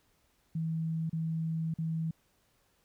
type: tone with dropouts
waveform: sine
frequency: 161.8 Hz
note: E3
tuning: 32 cents flat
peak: -30 dBFS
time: 0.55-2.11 s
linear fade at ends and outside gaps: 5 ms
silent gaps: 1.096-1.129 / 1.74-1.785 s
effects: pink hiss -71 dBFS RMS until 2.84 s